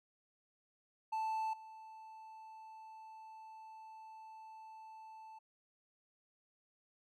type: tone with level steps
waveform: triangle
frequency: 880 Hz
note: A5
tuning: in tune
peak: -33 / -49 dBFS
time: 1.12-5.39 s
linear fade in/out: 10 ms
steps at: 1.53 s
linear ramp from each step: 5 ms
effects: none